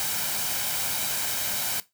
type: noise with comb filter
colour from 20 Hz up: white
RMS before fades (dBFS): -28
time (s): 0-1.8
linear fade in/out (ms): 0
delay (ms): 1.3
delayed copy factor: +0.5
effects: noise-tail reverb RT60 0.2 s tail -17 dB re dry + high-pass 80 Hz 12 dB/octave